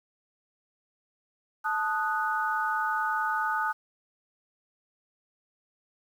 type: chord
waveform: sine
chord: D# diminished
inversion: second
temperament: equal with one note detuned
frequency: 875.4 / 1244.5 / 1480 Hz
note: A5 / D#6 / F#6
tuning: -9 / 0 / 0 cents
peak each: -30 dBFS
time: 1.64-3.73 s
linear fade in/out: 20 ms
effects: 9-bit